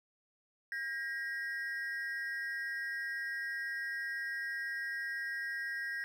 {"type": "ring-modulated tone", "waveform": "triangle", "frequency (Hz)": 1755, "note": "A6", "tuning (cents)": -5, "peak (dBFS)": -31, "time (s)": [0.72, 6.04], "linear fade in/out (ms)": 0, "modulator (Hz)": 141, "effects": []}